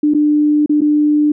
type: tone with dropouts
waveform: sine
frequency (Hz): 298.2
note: D4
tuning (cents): +27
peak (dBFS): -9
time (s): 0.03-1.32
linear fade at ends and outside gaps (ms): 5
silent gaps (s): 0.138-0.146 / 0.661-0.694 / 0.808-0.816
effects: none